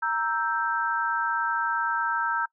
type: chord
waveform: sine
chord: E diminished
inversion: second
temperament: equal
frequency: 932.3 / 1318.5 / 1568 Hz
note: Bb5 / E6 / G6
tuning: 0 / 0 / 0 cents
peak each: -28 dBFS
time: 0.02-2.46 s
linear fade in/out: 10 ms
effects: noise-tail reverb RT60 0.1 s tail -23 dB re dry